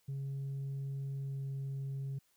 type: tone with pitch glide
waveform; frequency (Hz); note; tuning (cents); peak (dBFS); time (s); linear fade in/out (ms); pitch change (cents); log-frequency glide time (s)
sine; 137.3 to 136.51; C#3 to C#3; -16 to -26; -34; 0.08-2.19; 10; -10; 1.2-1.42
effects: tanh soft clip ceiling -35 dBFS + white hiss -73 dBFS RMS until 2.36 s